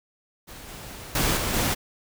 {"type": "noise with level steps", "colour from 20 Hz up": "pink", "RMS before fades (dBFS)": [-42, -40, -23, -27, -24], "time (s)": [0.47, 1.75], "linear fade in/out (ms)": 20, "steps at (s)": [0.68, 1.15, 1.37, 1.54], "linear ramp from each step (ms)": 2, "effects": []}